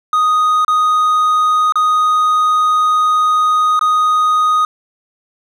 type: tone with dropouts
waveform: triangle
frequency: 1244.5 Hz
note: D#6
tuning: in tune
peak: -8 dBFS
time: 0.13-4.65 s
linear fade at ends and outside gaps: 2 ms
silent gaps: 0.648-0.68 / 1.723-1.756 / 3.793-3.811 s
effects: none